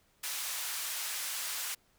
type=band-pass noise; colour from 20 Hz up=white; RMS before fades=-37 dBFS; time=0.23-1.75 s; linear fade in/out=10 ms; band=970 to 14000 Hz; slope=12 dB/octave; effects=pink hiss -69 dBFS RMS until 1.98 s